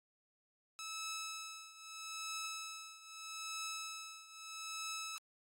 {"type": "tone with tremolo", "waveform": "10% pulse", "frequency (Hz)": 1302, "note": "E6", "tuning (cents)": -22, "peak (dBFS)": -32, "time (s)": [0.79, 5.18], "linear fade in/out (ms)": 0, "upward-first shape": "triangle", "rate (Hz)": 0.79, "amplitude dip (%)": 85, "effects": ["AAC 48 kbps"]}